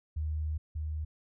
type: tone pair in turn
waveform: sine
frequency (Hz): 77.1 / 77.1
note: D#2 / D#2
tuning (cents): -15 / -15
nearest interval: unison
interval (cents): 0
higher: neither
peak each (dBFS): -30 / -32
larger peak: first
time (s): 0.16-0.58 / 0.75-1.05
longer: first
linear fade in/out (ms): 10
effects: none